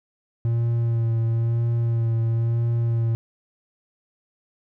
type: tone with vibrato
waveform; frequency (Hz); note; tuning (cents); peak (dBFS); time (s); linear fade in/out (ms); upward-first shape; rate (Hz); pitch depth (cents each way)
triangle; 115.7; A#2; -13; -17; 0.45-3.15; 0; sine; 1; 23
effects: none